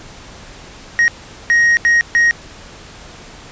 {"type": "tone bursts at uneven times", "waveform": "triangle", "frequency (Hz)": 1877, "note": "A#6", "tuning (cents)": 11, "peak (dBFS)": -7, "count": 4, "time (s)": [[0.99, 1.08], [1.5, 1.77], [1.85, 2.01], [2.15, 2.31]], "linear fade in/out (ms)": 0, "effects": ["pink hiss -37 dBFS RMS until 3.51 s", "resampled to 16000 Hz"]}